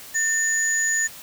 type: tone pair together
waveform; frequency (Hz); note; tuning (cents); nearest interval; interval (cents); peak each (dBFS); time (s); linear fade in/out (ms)
sine; 1800 / 6839; A6 / G#8; +39 / +50; octave + major seventh; 2311; -22; 0.14-1.08; 20
effects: white hiss -41 dBFS RMS until 1.22 s